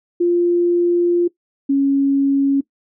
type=tone pair in turn; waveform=sine; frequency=348.2 / 276.4 Hz; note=F4 / C#4; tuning=-5 / -5 cents; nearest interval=major third; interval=400 cents; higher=first; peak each=-12 dBFS; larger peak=neither; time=0.2-1.28 / 1.69-2.61 s; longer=first; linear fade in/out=10 ms; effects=noise-tail reverb RT60 0.1 s tail -19 dB re dry